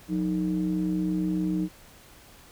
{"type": "ring-modulated tone", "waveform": "triangle", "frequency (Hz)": 65.41, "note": "C2", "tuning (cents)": 0, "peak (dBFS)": -19, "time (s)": [0.08, 1.69], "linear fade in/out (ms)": 50, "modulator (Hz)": 246, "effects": ["pink hiss -52 dBFS RMS until 2.51 s"]}